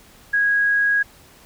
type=tone; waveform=sine; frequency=1650 Hz; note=G#6; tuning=12 cents flat; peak=-15 dBFS; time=0.33-1.03 s; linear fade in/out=10 ms; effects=pink hiss -49 dBFS RMS until 1.45 s